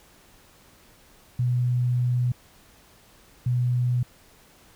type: tone pair in turn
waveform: sine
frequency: 123.47 / 123.47 Hz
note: B2 / B2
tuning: 0 / 0 cents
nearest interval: unison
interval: 0 cents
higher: neither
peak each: -20 dBFS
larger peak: neither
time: 1.39-2.32 / 3.46-4.03 s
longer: first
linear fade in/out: 5 ms
effects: pink hiss -55 dBFS RMS until 4.75 s